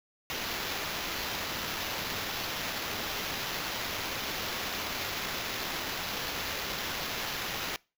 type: noise with sample-and-hold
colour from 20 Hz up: white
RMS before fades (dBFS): -35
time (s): 0.3-7.76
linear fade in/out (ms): 0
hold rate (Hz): 8820
effects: noise-tail reverb RT60 0.3 s tail -24 dB re dry